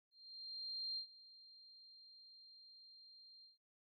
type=tone with ADSR envelope; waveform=sine; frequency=4186 Hz; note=C8; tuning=in tune; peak=-40 dBFS; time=0.11-3.58 s; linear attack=860 ms; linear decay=93 ms; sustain=-19 dB; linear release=140 ms; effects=none